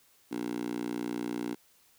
10% pulse tone with high-pass filter, 60 Hz, B1, 49 cents flat, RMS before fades -35 dBFS, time 0.31-1.55 s, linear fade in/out 10 ms, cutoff 280 Hz, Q 3.2, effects white hiss -64 dBFS RMS until 1.98 s

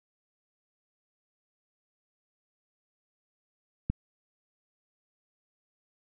click, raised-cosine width 5 ms, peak -15 dBFS, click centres 3.9 s, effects none

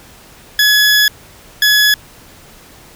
20% pulse tone bursts at uneven times, 1694 Hz, G#6, 34 cents sharp, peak -3 dBFS, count 2, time 0.59-1.08 / 1.62-1.94 s, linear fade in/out 2 ms, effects pink hiss -41 dBFS RMS until 2.95 s

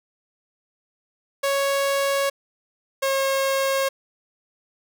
sawtooth tone pair in turn, 554.4 / 541.4 Hz, C#5 / C#5, 0 / -41 cents, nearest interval unison, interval 41 cents, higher first, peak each -16 dBFS, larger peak neither, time 1.43-2.3 / 3.02-3.89 s, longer neither, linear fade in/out 10 ms, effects none

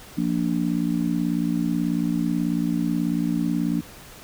sine chord, Bb major, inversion second, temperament just, 174.81 / 233.1 / 291.4 Hz, F3 / Bb3 / D4, +2 / 0 / -13 cents, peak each -25 dBFS, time 0.17-3.81 s, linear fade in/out 10 ms, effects pink hiss -44 dBFS RMS until 4.23 s

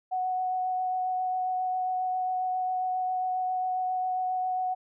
sine tone with vibrato, 740 Hz, F#5, in tune, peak -26 dBFS, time 0.11-4.75 s, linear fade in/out 20 ms, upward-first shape sine, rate 7.4 Hz, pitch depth 10 cents each way, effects none

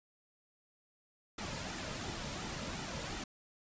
pink noise with flanger, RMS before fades -41 dBFS, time 1.38-3.24 s, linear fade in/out 5 ms, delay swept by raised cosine 1.8 to 2.73 ms, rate 2.8 Hz, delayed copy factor -0.5, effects resampled to 16000 Hz

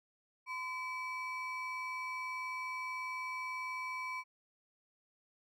triangle ring-modulated tone, 1661.2 Hz, G#6, in tune, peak -33 dBFS, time 0.46-4.24 s, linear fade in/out 50 ms, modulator 638 Hz, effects none

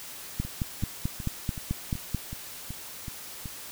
two click trains, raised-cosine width 5 ms, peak -24 / -15 dBFS, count 9 / 9, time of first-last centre 0.45-3.458 / 0.4-2.147 s, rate 2.66 / 4.58 Hz, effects white hiss -42 dBFS RMS until 3.71 s

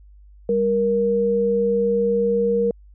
sine tone pair together, 197.97 / 470 Hz, G3 / A#4, +17 / +14 cents, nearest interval octave + minor third, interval 1497 cents, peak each -24 / -17 dBFS, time 0.49-2.71 s, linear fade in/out 2 ms, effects added 50 Hz sine -44 dBFS peak until 2.94 s

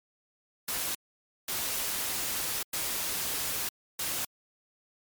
white noise bursts at uneven times, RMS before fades -32 dBFS, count 4, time 0.68-0.95 / 1.48-2.63 / 2.73-3.69 / 3.99-4.25 s, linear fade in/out 5 ms, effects MP3 96 kbps

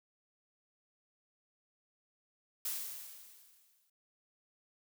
blue noise with exponential decay, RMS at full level -36 dBFS, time 2.65-3.9 s, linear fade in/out 5 ms, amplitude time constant 270 ms, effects none

